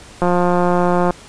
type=click train; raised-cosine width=1 ms; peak=-3 dBFS; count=158; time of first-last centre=0.22-1.107 s; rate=177 Hz; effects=pink hiss -40 dBFS RMS until 1.28 s + resampled to 22050 Hz